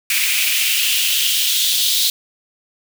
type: noise with high-pass filter sweep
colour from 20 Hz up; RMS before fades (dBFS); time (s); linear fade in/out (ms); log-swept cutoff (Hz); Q
white; -17; 0.1-2.1; 2; 2300 to 3800; 3.8
effects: none